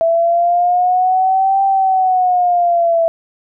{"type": "linear two-way sweep", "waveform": "sine", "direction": "up then down", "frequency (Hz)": [659.3, 784, 659.3], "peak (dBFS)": -10, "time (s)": [0.01, 3.08], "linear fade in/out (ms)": 0, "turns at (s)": 1.63, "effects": []}